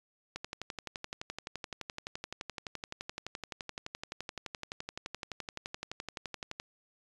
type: click train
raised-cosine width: 0.2 ms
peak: -21 dBFS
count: 74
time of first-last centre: 0.36-6.599 s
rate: 11.7 Hz
effects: resampled to 24000 Hz